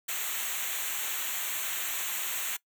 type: noise with comb filter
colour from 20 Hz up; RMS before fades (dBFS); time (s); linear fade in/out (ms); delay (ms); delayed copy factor
white; -33; 0.08-2.57; 10; 0.2; -0.9
effects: noise-tail reverb RT60 0.1 s tail -21 dB re dry